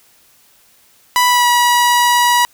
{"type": "tone with pitch glide", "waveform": "sawtooth", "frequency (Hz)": [987.8, 968], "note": ["B5", "B5"], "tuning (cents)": [0, -35], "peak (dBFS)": -6, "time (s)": [1.16, 2.45], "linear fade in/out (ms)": 0, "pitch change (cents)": -35, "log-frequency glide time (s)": [1.27, 1.47], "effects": ["white hiss -51 dBFS RMS until 2.53 s"]}